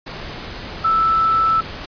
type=tone in noise; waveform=sine; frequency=1318.5 Hz; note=E6; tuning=in tune; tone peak=-13 dBFS; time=0.84-1.61 s; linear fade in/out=10 ms; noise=pink; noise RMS=-31 dBFS; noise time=0.06-1.86 s; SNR=+15 dB; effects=resampled to 11025 Hz